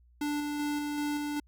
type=tone with tremolo; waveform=square; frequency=293.7 Hz; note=D4; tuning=in tune; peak=-30 dBFS; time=0.21-1.4 s; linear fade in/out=5 ms; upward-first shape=square; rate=2.6 Hz; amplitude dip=25%; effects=added 60 Hz sine -58 dBFS peak until 1.47 s